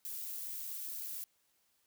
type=noise with amplitude modulation; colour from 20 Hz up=violet; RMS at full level=-41 dBFS; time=0.05-1.24 s; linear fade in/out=0 ms; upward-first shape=sine; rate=81.5 Hz; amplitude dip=25%; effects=white hiss -75 dBFS RMS until 1.86 s